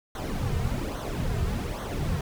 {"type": "noise with flanger", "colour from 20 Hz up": "brown", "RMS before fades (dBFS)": -29, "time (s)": [0.15, 2.21], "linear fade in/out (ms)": 2, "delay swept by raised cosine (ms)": [0.4, 3.6], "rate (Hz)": 1.2, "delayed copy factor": -0.65, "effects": []}